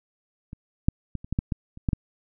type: clicks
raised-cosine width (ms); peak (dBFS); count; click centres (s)
5; -25 / -6 / -18 / -27 / -14 / -10 / -13 / -29 / -11 / -10; 10; 0.531 / 0.885 / 1.153 / 1.245 / 1.326 / 1.389 / 1.522 / 1.774 / 1.888 / 1.932
effects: none